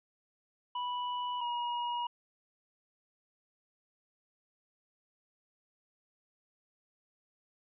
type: tone pair in turn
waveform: square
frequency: 984 / 959.9 Hz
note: B5 / B5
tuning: -7 / -50 cents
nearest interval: unison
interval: 43 cents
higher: first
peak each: -34 / -33 dBFS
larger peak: second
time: 0.75-1.41 / 1.41-2.07 s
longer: neither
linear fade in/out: 5 ms
effects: resampled to 8000 Hz